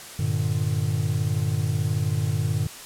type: chord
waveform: triangle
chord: G minor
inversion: none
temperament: equal with one note detuned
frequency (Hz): 98 / 116.54 / 149.66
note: G2 / Bb2 / D3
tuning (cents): 0 / 0 / +33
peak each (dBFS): -24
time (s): 0.19-2.67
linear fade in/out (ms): 5
effects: white hiss -40 dBFS RMS until 2.85 s + low-pass 11000 Hz 12 dB/octave